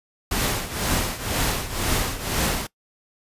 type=noise with tremolo; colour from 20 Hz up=pink; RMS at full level=-21 dBFS; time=0.31-2.67 s; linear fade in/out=5 ms; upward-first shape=triangle; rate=2 Hz; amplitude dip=80%; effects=noise-tail reverb RT60 0.1 s tail -21 dB re dry + resampled to 32000 Hz

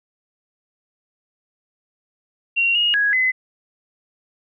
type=tone with pitch steps; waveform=sine; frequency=2751 / 2868 / 1661 / 2031 Hz; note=F7 / F7 / G#6 / B6; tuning=-27 / +45 / 0 / +48 cents; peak=-15 dBFS; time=2.56-3.32 s; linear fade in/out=20 ms; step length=190 ms; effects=none

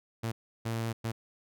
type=tone bursts at uneven times; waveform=sawtooth; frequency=114 Hz; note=A#2; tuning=38 cents flat; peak=-27 dBFS; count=3; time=0.23-0.32 / 0.65-0.93 / 1.04-1.12 s; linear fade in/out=10 ms; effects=none

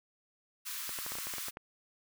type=high-pass noise; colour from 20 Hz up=white; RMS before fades=-40 dBFS; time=0.65-1.51 s; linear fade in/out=20 ms; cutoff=980 Hz; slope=96 dB/octave
type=clicks; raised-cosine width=0.5 ms; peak=-27 dBFS; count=11; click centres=0.893 / 0.988 / 1.064 / 1.12 / 1.154 / 1.186 / 1.27 / 1.338 / 1.383 / 1.484 / 1.571 s
effects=none

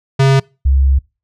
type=tone pair in turn; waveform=square / sine; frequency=135.5 / 67.6 Hz; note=C#3 / C#2; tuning=-39 / -43 cents; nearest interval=octave; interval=1204 cents; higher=first; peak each=-8 dBFS; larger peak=neither; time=0.19-0.4 / 0.65-0.99 s; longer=second; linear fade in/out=10 ms; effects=noise-tail reverb RT60 0.3 s tail -25 dB re dry + low-pass 6000 Hz 12 dB/octave

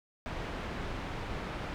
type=low-pass noise; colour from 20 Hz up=pink; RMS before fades=-38 dBFS; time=0.26-1.74 s; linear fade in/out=0 ms; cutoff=2600 Hz; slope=12 dB/octave; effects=none

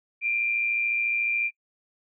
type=tone pair together; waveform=sine; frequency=2375 / 2489 Hz; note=D7 / D#7; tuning=+19 / 0 cents; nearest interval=minor second; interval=81 cents; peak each=-23 / -32 dBFS; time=0.21-1.51 s; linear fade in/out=50 ms; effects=noise-tail reverb RT60 0.1 s tail -26 dB re dry

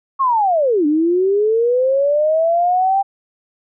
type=linear two-way sweep; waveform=sine; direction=down then up; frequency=1108.7 to 290.1 to 794 Hz; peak=-12 dBFS; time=0.19-3.03 s; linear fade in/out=20 ms; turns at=0.86 s; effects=none

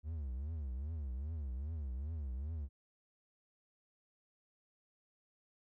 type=tone with vibrato; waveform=triangle; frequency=71.4 Hz; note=D2; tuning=48 cents flat; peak=-36 dBFS; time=0.03-2.69 s; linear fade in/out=50 ms; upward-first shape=triangle; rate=2.5 Hz; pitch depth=290 cents each way; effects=none

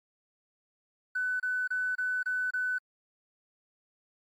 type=tone bursts; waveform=triangle; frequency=1500 Hz; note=F#6; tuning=23 cents sharp; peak=-24 dBFS; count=6; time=1.15-2.785 s; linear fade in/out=10 ms; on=250 ms; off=27 ms; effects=tanh soft clip ceiling -26 dBFS + AAC 64 kbps

